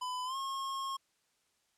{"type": "tone with pitch glide", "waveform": "square", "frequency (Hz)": [1003, 1081.2], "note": ["B5", "C#6"], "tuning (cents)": [26, -44], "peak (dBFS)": -36, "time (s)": [0.01, 0.97], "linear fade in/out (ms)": 10, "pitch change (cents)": 130, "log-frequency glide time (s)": [0.25, 0.36], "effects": ["white hiss -75 dBFS RMS until 1.77 s", "low-pass 9000 Hz 12 dB/octave"]}